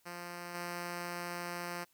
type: tone with level steps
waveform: 5% pulse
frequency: 174.61 Hz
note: F3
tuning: in tune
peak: -31 / -27 dBFS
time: 0.05-1.85 s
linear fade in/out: 20 ms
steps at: 0.54 s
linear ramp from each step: 10 ms
effects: white hiss -71 dBFS RMS until 1.93 s